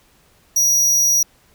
45% pulse tone, 5780 Hz, F#8, 41 cents flat, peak -13 dBFS, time 0.56-1.23 s, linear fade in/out 5 ms, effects pink hiss -55 dBFS RMS until 1.54 s

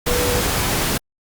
sine tone in noise, 489.8 Hz, B4, 14 cents flat, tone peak -21 dBFS, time 0.07-0.4 s, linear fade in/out 10 ms, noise pink, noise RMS -20 dBFS, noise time 0.06-0.98 s, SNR -4 dB, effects Opus 48 kbps

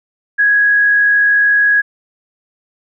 sine tone with frequency modulation, 1661.2 Hz, G#6, in tune, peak -8 dBFS, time 0.38-1.82 s, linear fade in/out 20 ms, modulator 66.3 Hz, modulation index 0.31, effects none

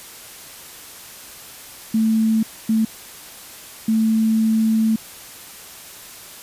sine tone bursts at uneven times, 221.5 Hz, A3, 12 cents sharp, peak -14 dBFS, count 3, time 1.94-2.43 / 2.69-2.85 / 3.88-4.96 s, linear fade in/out 5 ms, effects white hiss -39 dBFS RMS until 6.42 s + resampled to 32000 Hz

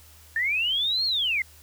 sine linear two-way sweep, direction up then down, 1760 to 4358 to 2017 Hz, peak -22 dBFS, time 0.36-1.42 s, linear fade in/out 2 ms, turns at 1.05 s, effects added 78 Hz sine -52 dBFS peak until 1.62 s + white hiss -53 dBFS RMS until 1.62 s

